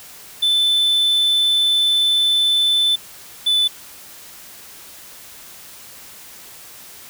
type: tone pair in turn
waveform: triangle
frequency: 3520 / 3496 Hz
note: A7 / A7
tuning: 0 / -12 cents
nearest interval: unison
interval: 12 cents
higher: first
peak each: -12 dBFS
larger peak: neither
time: 0.42-2.96 / 3.46-3.68 s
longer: first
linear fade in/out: 10 ms
effects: white hiss -40 dBFS RMS until 7.09 s